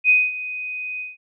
sine tone with ADSR envelope, 2499 Hz, D#7, 7 cents sharp, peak -10 dBFS, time 0.04-1.17 s, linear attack 54 ms, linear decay 220 ms, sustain -16 dB, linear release 170 ms, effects none

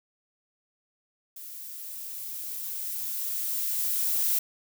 violet noise with level ramp, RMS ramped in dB -42 to -25 dBFS, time 1.36-4.39 s, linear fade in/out 5 ms, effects none

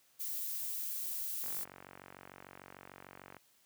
violet noise, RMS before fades -39 dBFS, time 0.19-1.65 s, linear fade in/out 20 ms
click train, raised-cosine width 0.5 ms, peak -34 dBFS, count 91, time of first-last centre 1.44-3.367 s, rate 46.7 Hz
effects white hiss -69 dBFS RMS until 3.65 s + high-pass 80 Hz 12 dB/octave

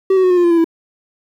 triangle tone with pitch steps, 382.9 / 374.8 / 366.9 / 359.1 / 351.5 / 344.1 / 336.8 / 329.7 Hz, G4 / F#4 / F#4 / F4 / F4 / F4 / E4 / E4, -41 / +22 / -15 / +48 / +11 / -26 / +37 / 0 cents, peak -7 dBFS, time 0.1-0.644 s, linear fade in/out 5 ms, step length 68 ms, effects 8-bit

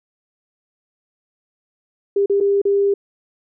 sine tone with dropouts, 400 Hz, G4, 35 cents sharp, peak -13 dBFS, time 2.16-2.94 s, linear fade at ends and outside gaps 5 ms, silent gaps 2.26-2.297 / 2.403-2.408 / 2.617-2.652 s, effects none

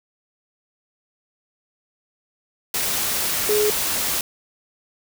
sine tone in noise, 420.6 Hz, G#4, 22 cents sharp, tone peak -17 dBFS, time 3.49-3.7 s, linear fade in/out 2 ms, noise white, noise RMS -23 dBFS, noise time 2.74-4.21 s, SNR +3 dB, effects none

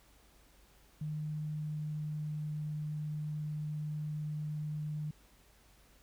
sine tone with pitch glide, 152.5 to 151.45 Hz, D#3 to D#3, -34 to -46 cents, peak -35 dBFS, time 1.01-5.11 s, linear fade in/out 5 ms, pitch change -12 cents, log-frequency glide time 1.31-2.55 s, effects added 50 Hz sine -65 dBFS peak until 6.02 s + pink hiss -65 dBFS RMS until 6.02 s

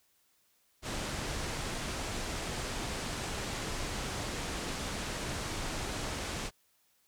pink low-pass noise, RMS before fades -37 dBFS, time 0.82-6.51 s, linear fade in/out 50 ms, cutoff 9100 Hz, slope 24 dB/octave, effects white hiss -71 dBFS RMS until 7.07 s

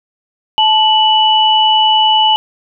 sine tone pair together, 870 / 2960 Hz, A5 / F#7, -20 / 0 cents, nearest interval octave + major sixth, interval 2120 cents, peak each -10 dBFS, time 0.58-2.36 s, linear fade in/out 0 ms, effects none

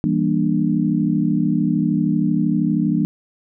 sine chord, E half-diminished seventh, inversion none, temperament just, 164.81 / 197.78 / 237.3 / 296.7 Hz, E3 / G3 / Bb3 / D4, 0 / +16 / +31 / +18 cents, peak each -21 dBFS, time 0.04-3.05 s, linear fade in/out 0 ms, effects none

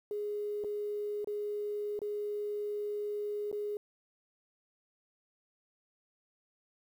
sine tone with dropouts, 415.3 Hz, G#4, in tune, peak -33 dBFS, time 0.11-3.77 s, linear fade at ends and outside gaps 1 ms, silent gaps 0.639-0.645 / 1.245-1.273 / 1.991-2.017 / 3.515-3.527 s, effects 10-bit

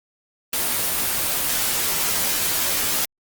white noise with comb filter, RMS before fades -22 dBFS, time 0.53-3.05 s, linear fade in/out 2 ms, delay 15 ms, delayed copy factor -0.65, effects Opus 24 kbps

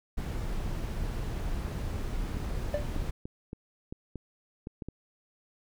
brown noise, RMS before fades -33 dBFS, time 0.17-3.11 s, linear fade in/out 10 ms
clicks, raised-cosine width 3 ms, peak -25 dBFS, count 9, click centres 2.369 / 2.963 / 3.255 / 3.531 / 3.925 / 4.157 / 4.671 / 4.822 / 4.886 s
triangle tone with exponential decay, 587.3 Hz, D5, in tune, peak -22 dBFS, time 2.74-2.88 s, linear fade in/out 2 ms, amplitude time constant 29 ms
effects none

